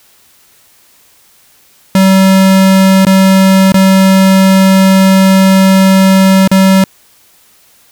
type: tone with dropouts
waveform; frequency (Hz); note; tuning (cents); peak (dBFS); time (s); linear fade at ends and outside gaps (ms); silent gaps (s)
square; 191.2; G3; -43; -4; 1.95-6.84; 2; 3.051-3.067 / 3.721-3.742 / 6.476-6.514
effects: white hiss -46 dBFS RMS until 7.91 s